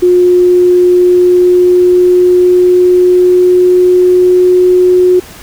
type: tone with pitch glide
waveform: sine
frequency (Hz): 358.4 to 363.4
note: F4 to F#4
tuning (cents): +45 to -31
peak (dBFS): -3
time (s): 0.02-5.2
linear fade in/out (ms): 10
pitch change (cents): +24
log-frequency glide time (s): 0.9-4.69
effects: pink hiss -32 dBFS RMS until 5.42 s